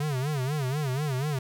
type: tone with vibrato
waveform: square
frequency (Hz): 139.5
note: C#3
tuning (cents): +11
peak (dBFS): -27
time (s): 0-1.39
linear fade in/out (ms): 5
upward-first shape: sine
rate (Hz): 4.1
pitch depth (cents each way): 170
effects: none